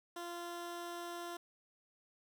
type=tone; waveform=15% pulse; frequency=345.7 Hz; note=F4; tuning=18 cents flat; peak=-36 dBFS; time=0.16-1.37 s; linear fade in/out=5 ms; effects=none